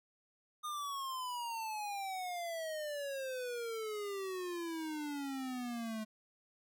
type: exponential sweep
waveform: square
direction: down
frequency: 1228 to 214.7 Hz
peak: -39 dBFS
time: 0.63-6.05 s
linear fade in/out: 20 ms
effects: none